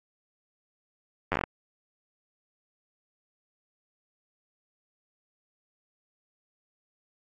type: slowing click train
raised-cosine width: 0.5 ms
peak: -11 dBFS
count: 8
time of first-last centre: 1.32-1.438 s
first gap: 10 ms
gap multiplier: 1.17
effects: AAC 32 kbps